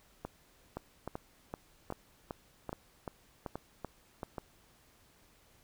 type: two click trains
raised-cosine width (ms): 1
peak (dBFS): -24 / -24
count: 10 / 6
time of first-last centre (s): 0.77-4.232 / 0.25-4.382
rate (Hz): 2.6 / 1.21
effects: pink hiss -65 dBFS RMS until 5.63 s